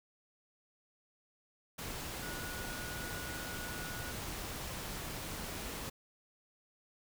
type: tone in noise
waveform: sine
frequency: 1457 Hz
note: F#6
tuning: 27 cents flat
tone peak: -46 dBFS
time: 2.22-4.12 s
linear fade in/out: 10 ms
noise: pink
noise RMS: -42 dBFS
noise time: 1.78-5.9 s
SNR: -7 dB
effects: none